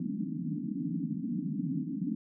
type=band-pass noise; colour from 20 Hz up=pink; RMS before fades=-34 dBFS; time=0-2.15 s; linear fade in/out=2 ms; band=150 to 300 Hz; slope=96 dB/octave; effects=none